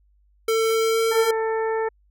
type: tone with pitch glide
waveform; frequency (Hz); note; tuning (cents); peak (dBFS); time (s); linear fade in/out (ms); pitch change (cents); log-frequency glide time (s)
square; 447.8 to 453.5; A4 to A#4; +30 to -48; -19; 0.48-1.31; 5; +22; 0.69-1.13
type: harmonic tone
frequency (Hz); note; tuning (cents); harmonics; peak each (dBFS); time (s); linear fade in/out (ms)
444.8; A4; +19; 1 / 2 / 3 / 4 / 5; -22 / -28 / -36 / -34 / -42; 1.11-1.89; 10
effects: added 50 Hz sine -57 dBFS peak until 2.1 s